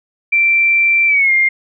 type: tone with pitch glide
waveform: sine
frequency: 2349 to 2117 Hz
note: D7 to C7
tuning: 0 to +20 cents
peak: -9 dBFS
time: 0.32-1.49 s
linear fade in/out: 10 ms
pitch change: -180 cents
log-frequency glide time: 1.07-1.32 s
effects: none